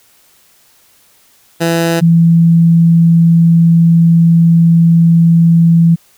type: tone pair in turn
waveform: 15% pulse / sine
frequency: 167 / 167 Hz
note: E3 / E3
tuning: +23 / +23 cents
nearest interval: unison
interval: 0 cents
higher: neither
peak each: -4 dBFS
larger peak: neither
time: 1.6-2.01 / 2.01-5.96 s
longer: second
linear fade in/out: 20 ms
effects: white hiss -49 dBFS RMS until 6.17 s